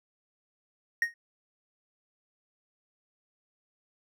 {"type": "tone with exponential decay", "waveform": "triangle", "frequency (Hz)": 1864.7, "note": "A#6", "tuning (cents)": 0, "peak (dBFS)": -18, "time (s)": [1.02, 1.14], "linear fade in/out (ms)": 2, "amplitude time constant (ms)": 26, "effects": []}